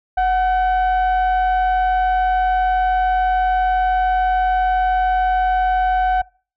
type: tone with frequency modulation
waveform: sine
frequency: 740 Hz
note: F#5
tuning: in tune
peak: -12 dBFS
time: 0.17-6.22 s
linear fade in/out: 10 ms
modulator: 787 Hz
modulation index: 0.5
effects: noise-tail reverb RT60 0.4 s tail -25 dB re dry + tanh soft clip ceiling -12 dBFS